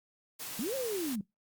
white high-pass noise, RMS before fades -41 dBFS, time 0.39-1.16 s, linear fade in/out 20 ms, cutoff 100 Hz, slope 24 dB/octave
sine linear two-way sweep, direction up then down, 185.9 to 554.4 to 185.9 Hz, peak -32 dBFS, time 0.59-1.21 s, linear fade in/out 2 ms, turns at 0.75 s
effects noise-tail reverb RT60 0.2 s tail -23 dB re dry + Opus 48 kbps

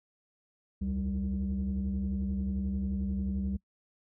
sine tone cluster, 68.4 / 79.7 / 195 Hz, C#2 / D#2 / G3, -23 / +42 / -9 cents, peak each -32 / -38 / -30 dBFS, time 0.81-3.57 s, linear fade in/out 10 ms, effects noise-tail reverb RT60 0.1 s tail -25 dB re dry + tanh soft clip ceiling -25 dBFS

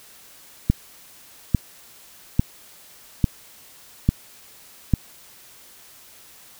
click train, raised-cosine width 5 ms, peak -3 dBFS, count 6, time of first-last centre 0.7-4.937 s, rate 1.18 Hz, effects white hiss -48 dBFS RMS until 6.59 s

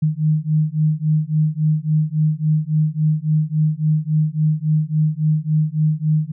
sine beating tone pair, 152.7 / 156.3 Hz, D#3 / D#3, -32 / +8 cents, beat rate 3.6 Hz, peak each -18 dBFS, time 0.02-6.32 s, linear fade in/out 10 ms, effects none

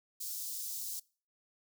white high-pass noise, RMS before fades -40 dBFS, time 0.2-1 s, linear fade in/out 10 ms, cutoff 4700 Hz, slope 24 dB/octave, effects noise-tail reverb RT60 0.4 s tail -24 dB re dry

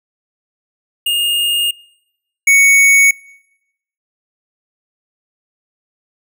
square tone pair in turn, 2835 / 2225 Hz, F7 / C#7, +25 / +6 cents, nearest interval major third, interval 419 cents, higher first, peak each -14 / -7 dBFS, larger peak second, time 1.06-1.71 / 2.47-3.11 s, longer first, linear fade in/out 5 ms, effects noise-tail reverb RT60 0.9 s tail -25 dB re dry

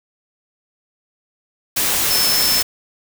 sine tone in noise, 5274 Hz, E8, in tune, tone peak -17 dBFS, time 2.1-2.62 s, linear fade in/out 10 ms, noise white, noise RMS -18 dBFS, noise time 1.76-2.63 s, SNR -2 dB, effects none

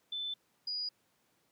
sine tone pair in turn, 3520 / 4902 Hz, A7 / D#8, 0 / -27 cents, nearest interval tritone, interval 573 cents, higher second, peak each -35 / -34 dBFS, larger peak second, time 0.12-0.34 / 0.67-0.89 s, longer neither, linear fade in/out 5 ms, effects pink hiss -73 dBFS RMS until 1.51 s + high-pass 150 Hz 12 dB/octave

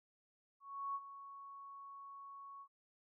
sine tone with ADSR envelope, 1110 Hz, C#6, 2 cents sharp, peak -37 dBFS, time 0.6-2.68 s, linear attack 350 ms, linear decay 45 ms, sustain -13 dB, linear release 67 ms, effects none

